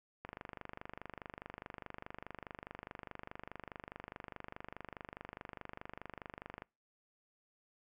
click train, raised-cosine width 0.5 ms, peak -29 dBFS, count 159, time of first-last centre 0.25-6.621 s, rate 24.8 Hz, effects noise-tail reverb RT60 0.3 s tail -26 dB re dry

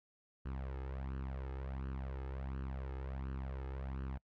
sawtooth tone with flanger, 66.5 Hz, C2, 29 cents sharp, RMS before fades -42 dBFS, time 0.45-4.18 s, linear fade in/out 10 ms, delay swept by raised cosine 0.68 to 2.38 ms, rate 1.4 Hz, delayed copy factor +0.65, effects noise-tail reverb RT60 0.1 s tail -25 dB re dry + low-pass 2000 Hz 12 dB/octave

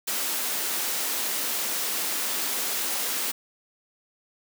white high-pass noise, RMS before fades -28 dBFS, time 0.07-3.32 s, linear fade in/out 10 ms, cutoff 210 Hz, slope 24 dB/octave, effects none

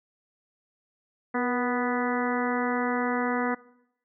harmonic tone with a mistuned harmonic, 246.9 Hz, B3, in tune, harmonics 1 / 2 / 3 / 4 / 5 / 6 / 7 / 8, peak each -28 / -31 / -33 / -34 / -35 / -36 / -36 / -37 dBFS, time 1.34-3.55 s, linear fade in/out 10 ms, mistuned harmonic 2, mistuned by -35 cents, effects noise-tail reverb RT60 0.8 s tail -21 dB re dry

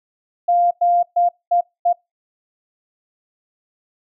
sine tone bursts at uneven times, 699 Hz, F5, 1 cent sharp, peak -12 dBFS, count 5, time 0.48-0.71 / 0.81-1.03 / 1.16-1.29 / 1.51-1.61 / 1.85-1.93 s, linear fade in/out 10 ms, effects noise-tail reverb RT60 0.2 s tail -25 dB re dry

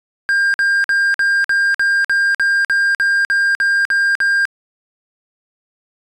triangle tone bursts, 1601 Hz, G6, 36 cents sharp, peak -10 dBFS, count 14, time 0.29-4.453 s, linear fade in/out 0 ms, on 250 ms, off 51 ms, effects resampled to 24000 Hz

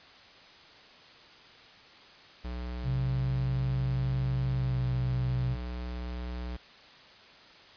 square tone, 61 Hz, B1, 21 cents flat, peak -35 dBFS, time 2.44-6.57 s, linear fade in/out 10 ms
sine tone with pitch glide, 130.81 to 126.72 Hz, C3 to B2, 0 to +45 cents, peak -27 dBFS, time 2.83-5.57 s, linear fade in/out 50 ms, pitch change -55 cents, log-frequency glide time 4.45-4.91 s
effects white hiss -53 dBFS RMS until 7.76 s + resampled to 11025 Hz

